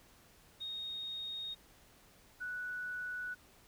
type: tone pair in turn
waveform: sine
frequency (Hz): 3724 / 1477.9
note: A#7 / F#6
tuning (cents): -2 / -2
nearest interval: octave + major third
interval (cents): 1600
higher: first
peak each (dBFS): -39 / -38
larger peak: second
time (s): 0.6-1.55 / 2.4-3.35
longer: neither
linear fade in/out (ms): 20
effects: pink hiss -63 dBFS RMS until 3.67 s